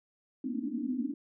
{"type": "band-pass noise", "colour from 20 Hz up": "pink", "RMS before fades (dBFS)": -34, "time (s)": [0.44, 1.14], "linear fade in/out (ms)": 5, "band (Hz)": [230, 300], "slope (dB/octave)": 96, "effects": []}